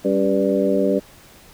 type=harmonic tone with a mistuned harmonic; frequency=98 Hz; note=G2; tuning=in tune; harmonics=2 / 3 / 4 / 5 / 6; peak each=-22 / -22 / -22 / -22 / -22 dBFS; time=0.04-1 s; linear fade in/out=20 ms; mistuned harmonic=3; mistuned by=-72 cents; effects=pink hiss -47 dBFS RMS until 1.53 s